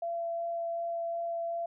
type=tone with vibrato; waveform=sine; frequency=677 Hz; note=E5; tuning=46 cents sharp; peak=-31 dBFS; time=0.02-1.66 s; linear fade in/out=5 ms; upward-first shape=sine; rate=2.7 Hz; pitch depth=8 cents each way; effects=none